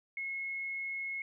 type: tone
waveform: sine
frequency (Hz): 2173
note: C#7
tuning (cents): -35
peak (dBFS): -35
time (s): 0.17-1.22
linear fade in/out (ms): 2
effects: none